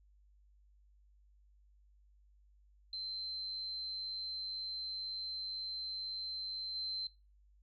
sine tone with level steps, 4099 Hz, C8, 36 cents flat, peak -39 / -37 dBFS, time 2.93-7.07 s, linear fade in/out 2 ms, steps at 6.75 s, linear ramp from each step 5 ms, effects noise-tail reverb RT60 0.3 s tail -23 dB re dry + added 50 Hz sine -63 dBFS peak until 7.62 s

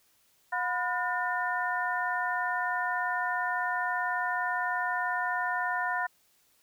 harmonic tone with a mistuned harmonic, 360.6 Hz, F#4, 45 cents flat, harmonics 2 / 3 / 4 / 5, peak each -33 / -33 / -33 / -33 dBFS, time 0.52-6.07 s, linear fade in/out 10 ms, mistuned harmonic 3, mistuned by -140 cents, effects white hiss -67 dBFS RMS until 6.62 s

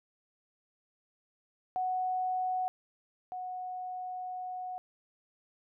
sine tone pair in turn, 740 / 734.9 Hz, F#5 / F#5, 0 / -12 cents, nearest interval unison, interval 12 cents, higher first, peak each -29 / -36 dBFS, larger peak first, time 1.76-2.68 / 3.32-4.78 s, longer second, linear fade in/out 0 ms, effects none

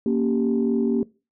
sine chord, G diminished, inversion first, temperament equal, 233.1 / 277.2 / 392 Hz, Bb3 / Db4 / G4, 0 / 0 / 0 cents, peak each -20 / -25 / -24 dBFS, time 0.06-1.03 s, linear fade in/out 2 ms, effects noise-tail reverb RT60 0.3 s tail -21 dB re dry + tanh soft clip ceiling -11 dBFS

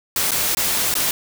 white noise with dropouts, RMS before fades -20 dBFS, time 0.16-1.11 s, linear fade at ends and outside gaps 2 ms, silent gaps 0.309-0.316 / 0.549-0.57 / 0.941-0.952 s, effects none

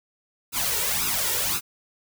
white noise with flanger, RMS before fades -25 dBFS, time 0.52-1.61 s, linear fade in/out 50 ms, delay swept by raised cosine 0.78 to 2.18 ms, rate 1.9 Hz, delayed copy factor +0.75, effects none

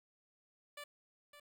10% pulse tone with echo, 584 Hz, D5, 10 cents flat, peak -38 dBFS, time 0.77-0.84 s, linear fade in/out 5 ms, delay 560 ms, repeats 1, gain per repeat -10 dB, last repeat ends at 1.4 s, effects 12-bit

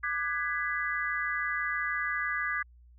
sine chord, G# half-diminished seventh, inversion second, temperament just, 1196.1 / 1495.1 / 1661.2 / 1993.5 Hz, D6 / F#6 / G#6 / B6, +31 / +18 / 0 / +16 cents, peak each -35 / -38 / -32 / -34 dBFS, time 0.03-2.63 s, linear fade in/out 10 ms, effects added 60 Hz sine -53 dBFS peak until 2.98 s

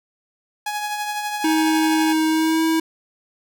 sawtooth tone with tremolo, 836 Hz, G#5, 11 cents sharp, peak -18 dBFS, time 0.66-2.13 s, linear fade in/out 5 ms, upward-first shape triangle, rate 12 Hz, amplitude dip 45%
square tone with pitch glide, 315.9 to 322.9 Hz, D#4 to E4, +26 to -36 cents, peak -17 dBFS, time 1.44-2.8 s, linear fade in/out 5 ms, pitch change +38 cents, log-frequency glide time 2.28-2.63 s
effects none

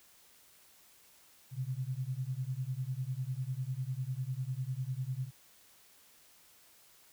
sine beating tone pair, 124.9 / 134.9 Hz, B2 / C#3, +20 / -47 cents, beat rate 10 Hz, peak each -37 / -37 dBFS, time 1.51-5.31 s, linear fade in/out 50 ms, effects white hiss -62 dBFS RMS until 7.12 s

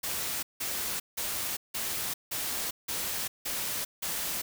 white noise bursts, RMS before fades -33 dBFS, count 8, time 0.03-4.42 s, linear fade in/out 10 ms, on 400 ms, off 170 ms, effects none

